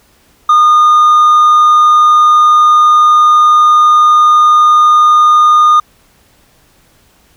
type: tone with hard clipping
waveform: sine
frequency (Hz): 1222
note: D#6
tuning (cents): -32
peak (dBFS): -4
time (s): 0.49-5.8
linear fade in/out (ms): 5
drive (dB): 2
effects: pink hiss -49 dBFS RMS until 7.36 s